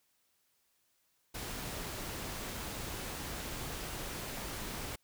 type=noise; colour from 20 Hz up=pink; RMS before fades=-41 dBFS; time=1.34-4.96 s; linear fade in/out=10 ms; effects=white hiss -75 dBFS RMS until 5.03 s